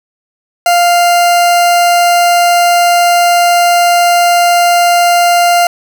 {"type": "tone", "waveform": "40% pulse", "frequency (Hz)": 698, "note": "F5", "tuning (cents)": -1, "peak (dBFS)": -5, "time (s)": [0.66, 5.67], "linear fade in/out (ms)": 2, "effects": []}